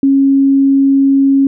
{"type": "tone", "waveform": "sine", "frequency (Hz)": 273.7, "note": "C#4", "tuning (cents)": -22, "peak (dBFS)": -6, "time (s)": [0.03, 1.47], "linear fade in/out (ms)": 2, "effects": []}